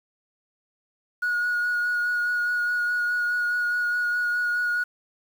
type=tone with vibrato; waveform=sine; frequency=1450 Hz; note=F#6; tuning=35 cents flat; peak=-20 dBFS; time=1.22-4.84 s; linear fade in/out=10 ms; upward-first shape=sine; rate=4.8 Hz; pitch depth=14 cents each way; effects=tanh soft clip ceiling -20 dBFS + 8-bit